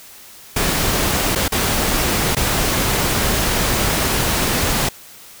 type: noise with dropouts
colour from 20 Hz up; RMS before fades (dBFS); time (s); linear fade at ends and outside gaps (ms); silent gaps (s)
pink; -18; 0.56-4.89; 5; 1.352-1.357 / 1.481-1.52 / 2.351-2.366
effects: white hiss -41 dBFS RMS until 5.4 s